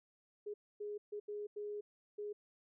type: tone bursts at uneven times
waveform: sine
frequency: 415.3 Hz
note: G#4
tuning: in tune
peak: -40 dBFS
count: 6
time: 0.46-0.54 / 0.8-0.98 / 1.12-1.2 / 1.28-1.47 / 1.56-1.81 / 2.18-2.33 s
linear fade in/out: 10 ms
effects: none